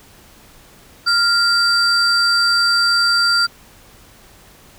sine tone pair together, 1395 / 4683 Hz, F6 / D8, -2 / -6 cents, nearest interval octave + major sixth, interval 2096 cents, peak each -13 dBFS, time 1.06-3.47 s, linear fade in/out 20 ms, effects tanh soft clip ceiling -9 dBFS + pink hiss -46 dBFS RMS until 4.78 s

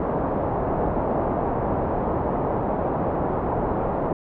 white low-pass noise, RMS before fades -24 dBFS, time 0-4.13 s, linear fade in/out 2 ms, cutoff 860 Hz, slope 24 dB/octave, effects none

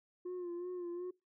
sine tone with vibrato, 354.3 Hz, F4, 25 cents sharp, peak -36 dBFS, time 0.25-1.11 s, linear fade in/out 10 ms, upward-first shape sine, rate 2.7 Hz, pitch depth 46 cents each way, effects noise-tail reverb RT60 0.2 s tail -23 dB re dry + tanh soft clip ceiling -38 dBFS

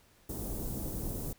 pink band-stop noise, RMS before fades -37 dBFS, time 0.29-1.33 s, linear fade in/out 5 ms, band 420 to 12000 Hz, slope 12 dB/octave, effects pink hiss -64 dBFS RMS until 1.38 s

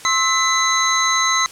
sine tone cluster, 1059 / 1304 / 2011 / 3979 / 6370 Hz, C6 / E6 / B6 / B7 / G8, +21 / -19 / +31 / +12 / +27 cents, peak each -21 dBFS, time 0.05-1.46 s, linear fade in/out 0 ms, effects white hiss -39 dBFS RMS until 1.51 s + low-pass 10000 Hz 12 dB/octave

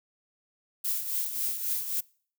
violet noise with tremolo, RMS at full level -28 dBFS, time 0.84-2.01 s, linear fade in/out 10 ms, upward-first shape triangle, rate 3.7 Hz, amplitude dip 65%, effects noise-tail reverb RT60 0.5 s tail -25 dB re dry

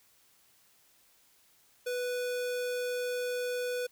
square tone, 493.9 Hz, B4, in tune, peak -32 dBFS, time 1.86-3.87 s, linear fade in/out 10 ms, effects white hiss -65 dBFS RMS until 3.91 s

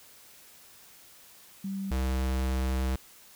sine / square tone pair in turn, 194.8 / 65.01 Hz, G3 / C2, -11 / -11 cents, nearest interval octave + perfect fifth, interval 1900 cents, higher first, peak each -31 / -27 dBFS, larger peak second, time 1.64-1.91 / 1.91-2.96 s, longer second, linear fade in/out 5 ms, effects white hiss -54 dBFS RMS until 3.35 s

